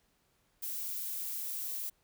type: noise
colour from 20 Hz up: violet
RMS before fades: -38 dBFS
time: 0.62-1.9 s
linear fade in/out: 10 ms
effects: pink hiss -73 dBFS RMS until 2.03 s